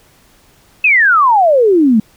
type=exponential sweep; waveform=sine; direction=down; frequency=2648 to 206.3 Hz; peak=-6 dBFS; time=0.84-2 s; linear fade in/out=5 ms; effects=pink hiss -49 dBFS RMS until 2.16 s